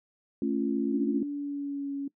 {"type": "chord", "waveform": "sine", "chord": "A augmented", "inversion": "none", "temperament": "just", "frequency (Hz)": [220, 275, 343.8], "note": ["A3", "C#4", "E#4"], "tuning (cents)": [0, -14, -27], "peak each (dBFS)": [-30, -28, -32], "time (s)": [0.42, 1.23], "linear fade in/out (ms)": 2}
{"type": "tone with pitch glide", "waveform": "sine", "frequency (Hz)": [289.3, 279.3], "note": ["D4", "C#4"], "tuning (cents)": [-26, 13], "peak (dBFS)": -30, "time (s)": [0.92, 2.08], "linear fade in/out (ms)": 5, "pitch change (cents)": -61, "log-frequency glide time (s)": [1.2, 1.93]}
{"effects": ["noise-tail reverb RT60 0.1 s tail -20 dB re dry"]}